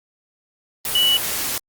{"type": "tone in noise", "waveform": "sine", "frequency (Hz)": 2951, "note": "F#7", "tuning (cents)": -5, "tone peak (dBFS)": -14, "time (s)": [0.95, 1.17], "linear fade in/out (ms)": 2, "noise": "white", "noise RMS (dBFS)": -24, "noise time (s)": [0.85, 1.58], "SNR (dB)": 7, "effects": ["Opus 32 kbps"]}